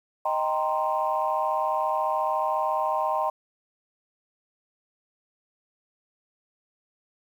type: chord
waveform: sine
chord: C minor seventh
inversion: first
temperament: equal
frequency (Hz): 622.3 / 784 / 932.3 / 1046.5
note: Eb5 / G5 / Bb5 / C6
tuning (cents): 0 / 0 / 0 / 0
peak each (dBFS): -28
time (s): 0.25-3.3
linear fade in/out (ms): 5
effects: tanh soft clip ceiling -13 dBFS + 9-bit